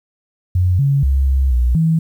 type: tone with pitch steps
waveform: sine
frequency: 90.6 / 139.3 / 67.7 / 66.7 / 61 / 162 Hz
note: F#2 / C#3 / C#2 / C2 / B1 / E3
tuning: -36 / +9 / -40 / +34 / -21 / -30 cents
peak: -11 dBFS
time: 0.55-1.99 s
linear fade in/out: 5 ms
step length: 240 ms
effects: 8-bit